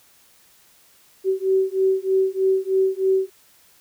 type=beating tone pair; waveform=sine; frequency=380 / 383.2 Hz; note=F#4 / G4; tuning=+46 / -39 cents; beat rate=3.2 Hz; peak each=-20 dBFS; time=1.24-3.3 s; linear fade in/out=50 ms; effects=white hiss -55 dBFS RMS until 3.8 s